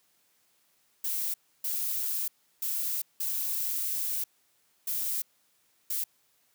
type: noise bursts at uneven times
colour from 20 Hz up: violet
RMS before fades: -31 dBFS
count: 6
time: 1.04-1.34 / 1.64-2.28 / 2.62-3.02 / 3.2-4.24 / 4.87-5.22 / 5.9-6.04 s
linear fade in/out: 5 ms
effects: white hiss -69 dBFS RMS until 6.54 s + high-pass 80 Hz 12 dB/octave